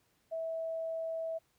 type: tone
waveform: sine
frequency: 652 Hz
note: E5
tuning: 19 cents flat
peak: -34 dBFS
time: 0.31-1.39 s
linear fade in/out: 20 ms
effects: pink hiss -73 dBFS RMS until 1.58 s + high-pass 60 Hz 12 dB/octave